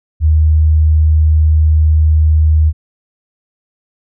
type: tone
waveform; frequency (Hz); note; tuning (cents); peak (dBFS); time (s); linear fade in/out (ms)
sine; 77.78; D#2; 0; -6; 0.2-2.73; 50
effects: none